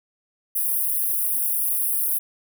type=high-pass noise; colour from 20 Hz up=white; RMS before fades=-23 dBFS; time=0.55-2.19 s; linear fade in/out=10 ms; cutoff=9500 Hz; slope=96 dB/octave; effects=none